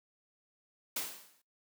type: noise with exponential decay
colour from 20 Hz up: white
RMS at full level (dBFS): -33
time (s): 0.96-1.42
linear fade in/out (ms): 5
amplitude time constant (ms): 98
effects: noise-tail reverb RT60 0.2 s tail -22 dB re dry + high-pass 200 Hz 12 dB/octave